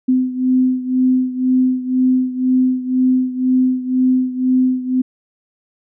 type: beating tone pair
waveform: sine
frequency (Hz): 255.4 / 257.4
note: C4 / C4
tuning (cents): -42 / -28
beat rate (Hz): 2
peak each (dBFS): -14 / -18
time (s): 0.08-5.02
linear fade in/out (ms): 10
effects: none